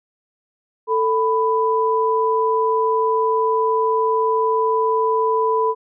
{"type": "tone pair together", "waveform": "sine", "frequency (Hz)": [443.4, 994], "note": ["A4", "B5"], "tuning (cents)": [13, 11], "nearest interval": "octave + major second", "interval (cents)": 1398, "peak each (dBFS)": -18, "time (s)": [0.87, 5.75], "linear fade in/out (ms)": 50, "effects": []}